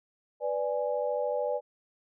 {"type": "chord", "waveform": "sine", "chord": "G# diminished", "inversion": "first", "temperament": "equal", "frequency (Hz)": [493.9, 587.3, 830.6], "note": ["B4", "D5", "G#5"], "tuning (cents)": [0, 0, 0], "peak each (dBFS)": [-31, -30, -36], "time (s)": [0.4, 1.61], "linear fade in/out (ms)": 50, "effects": []}